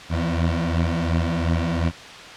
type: beating tone pair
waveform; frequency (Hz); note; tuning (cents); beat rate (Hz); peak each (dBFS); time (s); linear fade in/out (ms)
20% pulse; 82.41 / 85.21; E2 / F2; 0 / -42; 2.8; -17 / -19; 0.09-1.92; 50
effects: white hiss -38 dBFS RMS until 2.36 s + low-pass 4000 Hz 12 dB/octave